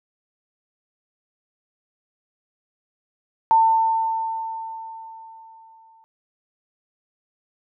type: tone with exponential decay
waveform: sine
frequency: 897 Hz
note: A5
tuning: 33 cents sharp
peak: -11 dBFS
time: 3.51-6.04 s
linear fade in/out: 0 ms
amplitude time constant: 550 ms
effects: none